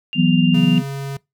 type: tone with tremolo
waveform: sine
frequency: 2794 Hz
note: F7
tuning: in tune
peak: -22 dBFS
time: 0.13-0.78 s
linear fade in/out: 0 ms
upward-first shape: triangle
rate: 16 Hz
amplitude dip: 40%
type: chord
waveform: sine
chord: E suspended second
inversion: none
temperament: just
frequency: 164.81 / 185.42 / 247.2 Hz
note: E3 / F#3 / B3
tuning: 0 / +4 / +2 cents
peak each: -16 dBFS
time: 0.15-0.83 s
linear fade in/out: 50 ms
type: tone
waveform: square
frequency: 138 Hz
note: C#3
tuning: 7 cents flat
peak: -25 dBFS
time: 0.54-1.17 s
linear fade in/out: 5 ms
effects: noise-tail reverb RT60 0.2 s tail -23 dB re dry